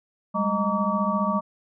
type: tone cluster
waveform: sine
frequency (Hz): 194.6 / 209.3 / 620 / 925 / 1144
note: G3 / G#3 / D#5 / A#5 / D6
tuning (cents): -12 / +14 / -6 / -14 / -46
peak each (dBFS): -27 / -27 / -29 / -30 / -26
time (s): 0.34-1.41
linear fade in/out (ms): 20
effects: none